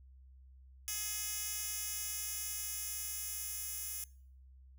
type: tone with high-pass filter sweep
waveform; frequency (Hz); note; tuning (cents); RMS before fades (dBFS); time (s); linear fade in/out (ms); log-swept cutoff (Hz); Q
10% pulse; 422.1; G#4; +28; -40; 0.88-4.04; 0; 6000 to 9400; 0.71
effects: noise-tail reverb RT60 0.6 s tail -24 dB re dry + added 65 Hz sine -55 dBFS peak until 4.78 s